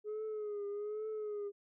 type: tone with vibrato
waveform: sine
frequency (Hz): 420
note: G#4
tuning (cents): +19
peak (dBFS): -35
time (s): 0.04-1.52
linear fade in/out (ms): 50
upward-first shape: triangle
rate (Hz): 1.2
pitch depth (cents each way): 70
effects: tanh soft clip ceiling -36 dBFS